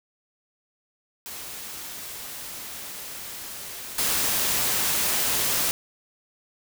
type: noise with level steps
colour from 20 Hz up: white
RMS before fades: -37 / -24 dBFS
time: 1.26-5.71 s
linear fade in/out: 0 ms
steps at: 3.98 s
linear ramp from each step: 5 ms
effects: none